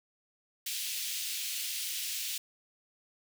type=high-pass noise; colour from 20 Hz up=pink; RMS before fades=-36 dBFS; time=0.66-2.38 s; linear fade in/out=5 ms; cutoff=2700 Hz; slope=24 dB/octave; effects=none